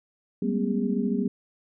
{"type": "tone cluster", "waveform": "sine", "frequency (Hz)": [193, 207.1, 238.3, 265.6, 406.1], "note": ["G3", "G#3", "A#3", "C4", "G#4"], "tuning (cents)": [-27, -5, 38, 26, -39], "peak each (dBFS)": [-28, -31, -27, -32, -32], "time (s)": [0.42, 1.28], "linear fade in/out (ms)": 5, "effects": []}